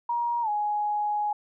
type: tone with pitch glide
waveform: sine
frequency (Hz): 948 to 834.9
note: A#5 to G#5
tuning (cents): +29 to +9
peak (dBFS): -24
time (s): 0.09-1.33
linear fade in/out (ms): 5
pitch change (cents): -220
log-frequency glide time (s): 0.42-0.49
effects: none